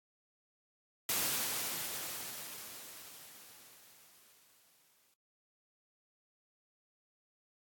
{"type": "noise with exponential decay", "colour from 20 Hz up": "white", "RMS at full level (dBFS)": -32, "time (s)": [1.09, 5.14], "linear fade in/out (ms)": 2, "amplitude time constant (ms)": 880, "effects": ["high-pass 100 Hz 12 dB/octave", "AAC 64 kbps"]}